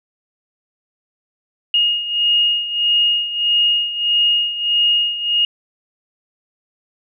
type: beating tone pair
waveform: sine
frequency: 2858 / 2859.6 Hz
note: F7 / F7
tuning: +39 / +40 cents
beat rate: 1.6 Hz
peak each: -15 / -20 dBFS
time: 1.74-5.45 s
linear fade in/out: 2 ms
effects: none